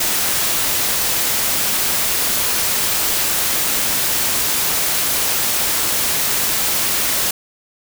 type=noise; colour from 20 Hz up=white; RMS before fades=-18 dBFS; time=0-7.31 s; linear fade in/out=5 ms; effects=none